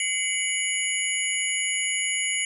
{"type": "tone cluster", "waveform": "sine", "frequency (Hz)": [2054, 2243, 2942, 6890, 10250], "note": ["C7", "C#7", "F#7", "A8", "E9"], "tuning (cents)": [-33, 20, -11, -37, -50], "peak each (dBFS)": -30, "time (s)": [0, 2.45], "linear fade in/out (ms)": 2, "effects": []}